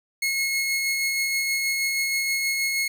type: tone with tremolo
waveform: sawtooth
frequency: 2171 Hz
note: C#7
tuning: 37 cents flat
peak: -18 dBFS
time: 0.22-2.88 s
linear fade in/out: 5 ms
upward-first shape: sine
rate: 6.3 Hz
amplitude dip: 25%
effects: none